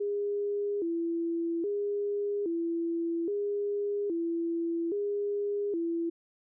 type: tone with vibrato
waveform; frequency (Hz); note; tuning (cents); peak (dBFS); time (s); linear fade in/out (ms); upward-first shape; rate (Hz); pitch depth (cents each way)
sine; 370; F#4; 0; -28; 0-6.1; 10; square; 0.61; 170
effects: none